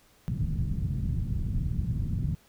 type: low-pass noise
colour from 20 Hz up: white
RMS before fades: -29 dBFS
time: 0.28-2.35 s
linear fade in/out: 0 ms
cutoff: 160 Hz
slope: 24 dB/octave
effects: pink hiss -61 dBFS RMS until 2.48 s